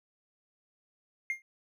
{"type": "tone with exponential decay", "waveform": "triangle", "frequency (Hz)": 2119, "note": "C7", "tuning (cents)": 21, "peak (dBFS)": -23, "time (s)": [1.3, 1.42], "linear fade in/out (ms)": 1, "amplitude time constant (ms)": 26, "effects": ["tanh soft clip ceiling -24 dBFS"]}